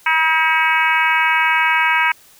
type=harmonic tone; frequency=320 Hz; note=D#4; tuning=49 cents sharp; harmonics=3 / 4 / 5 / 6 / 7 / 8 / 9; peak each=-18 / -23 / -19 / -24 / -18 / -22 / -30 dBFS; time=0.06-2.12 s; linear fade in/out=5 ms; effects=white hiss -48 dBFS RMS until 2.39 s

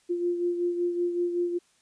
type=beating tone pair; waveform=sine; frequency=349.2 / 354.5 Hz; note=F4 / F4; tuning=0 / +26 cents; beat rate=5.3 Hz; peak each=-25 / -34 dBFS; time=0.09-1.59 s; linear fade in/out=20 ms; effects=white hiss -65 dBFS RMS until 1.81 s + resampled to 22050 Hz

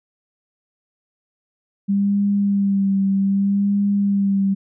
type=tone with vibrato; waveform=sine; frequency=198.3 Hz; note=G3; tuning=20 cents sharp; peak=-15 dBFS; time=1.88-4.55 s; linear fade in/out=20 ms; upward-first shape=sine; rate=0.64 Hz; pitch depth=30 cents each way; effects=none

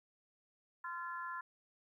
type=harmonic tone; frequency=344.4 Hz; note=F4; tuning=24 cents flat; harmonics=3 / 4 / 5; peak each=-43 / -45 / -47 dBFS; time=0.84-1.41 s; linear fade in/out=5 ms; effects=13-bit

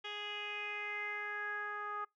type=tone with low-pass filter sweep; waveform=10% pulse; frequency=415.3 Hz; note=G#4; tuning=in tune; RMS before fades=-41 dBFS; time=0.04-2.05 s; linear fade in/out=10 ms; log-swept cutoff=3300 to 1300 Hz; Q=5.6; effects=noise-tail reverb RT60 0.2 s tail -26 dB re dry

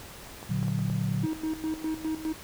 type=clicks; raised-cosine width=1 ms; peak=-28 dBFS; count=5; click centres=0.429 / 0.629 / 0.682 / 0.791 / 0.9 s
type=chord; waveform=sine; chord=Bb augmented; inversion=none; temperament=equal; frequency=116.54 / 146.83 / 185 Hz; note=Bb2 / D3 / F#3; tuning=0 / 0 / 0 cents; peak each=-30 dBFS; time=0.49-1.26 s; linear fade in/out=10 ms
type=tone with tremolo; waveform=triangle; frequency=315.8 Hz; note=D#4; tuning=26 cents sharp; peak=-25 dBFS; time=1.23-2.33 s; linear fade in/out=10 ms; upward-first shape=square; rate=4.9 Hz; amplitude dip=75%
effects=pink hiss -45 dBFS RMS until 2.43 s

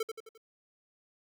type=tone with echo; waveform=square; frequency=444.8 Hz; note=A4; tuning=19 cents sharp; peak=-30 dBFS; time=0-0.03 s; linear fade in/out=5 ms; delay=87 ms; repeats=4; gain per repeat=-6 dB; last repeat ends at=0.378 s; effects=12-bit

